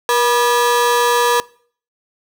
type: ring-modulated tone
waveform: 30% pulse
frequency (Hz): 726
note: F#5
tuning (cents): -33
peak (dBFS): -7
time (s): 0.09-1.4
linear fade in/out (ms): 0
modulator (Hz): 248
effects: noise-tail reverb RT60 0.5 s tail -22 dB re dry